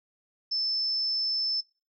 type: tone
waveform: sine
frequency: 5274 Hz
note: E8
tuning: in tune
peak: -26 dBFS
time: 0.51-1.61 s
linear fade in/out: 10 ms
effects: noise-tail reverb RT60 0.3 s tail -20 dB re dry